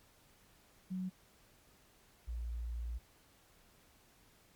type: tone pair in turn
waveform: sine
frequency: 185.4 / 58.4 Hz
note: F#3 / A#1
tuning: +4 / +4 cents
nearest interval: octave + minor sixth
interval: 2000 cents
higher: first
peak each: -36 / -37 dBFS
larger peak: first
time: 0.9-1.1 / 2.27-2.99 s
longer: second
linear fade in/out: 20 ms
effects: pink hiss -66 dBFS RMS until 4.55 s + MP3 96 kbps